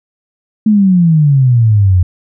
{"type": "exponential sweep", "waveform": "sine", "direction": "down", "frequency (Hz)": [220, 87.31], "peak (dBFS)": -5, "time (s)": [0.66, 2.03], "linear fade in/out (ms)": 5, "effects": []}